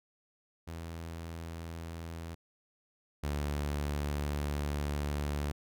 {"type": "tone pair in turn", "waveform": "sawtooth", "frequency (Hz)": [82.8, 72.96], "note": ["E2", "D2"], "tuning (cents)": [8, -11], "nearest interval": "major second", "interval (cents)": 219, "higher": "first", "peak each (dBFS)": [-36, -28], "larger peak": "second", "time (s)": [[0.67, 2.35], [3.23, 5.52]], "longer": "second", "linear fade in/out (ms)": 10, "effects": []}